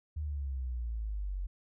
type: exponential sweep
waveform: sine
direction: down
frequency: 77.78 to 44.8 Hz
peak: -33 dBFS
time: 0.16-1.47 s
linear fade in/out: 10 ms
effects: none